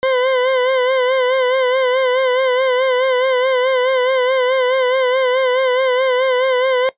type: tone with vibrato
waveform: 40% pulse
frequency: 513 Hz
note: C5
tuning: 34 cents flat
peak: -12 dBFS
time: 0.03-6.89 s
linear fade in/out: 0 ms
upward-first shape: sine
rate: 4.7 Hz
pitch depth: 59 cents each way
effects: noise-tail reverb RT60 0.1 s tail -18 dB re dry + resampled to 8000 Hz